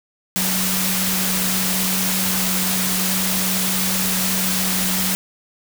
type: tone in noise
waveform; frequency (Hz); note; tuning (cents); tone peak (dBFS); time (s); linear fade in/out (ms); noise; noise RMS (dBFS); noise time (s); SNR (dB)
sine; 186.9; F#3; +18; -24; 0.36-5.15; 0; white; -21; 0.36-5.15; -6
effects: none